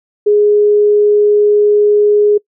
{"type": "tone", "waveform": "sine", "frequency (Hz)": 415.9, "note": "G#4", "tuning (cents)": 2, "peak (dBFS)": -6, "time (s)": [0.26, 2.38], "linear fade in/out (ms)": 10, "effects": ["noise-tail reverb RT60 0.1 s tail -24 dB re dry"]}